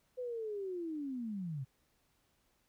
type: linear sweep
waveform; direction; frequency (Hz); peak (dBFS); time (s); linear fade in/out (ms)
sine; down; 510 to 124.8; -37; 0.17-1.65; 20
effects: pink hiss -75 dBFS RMS until 2.68 s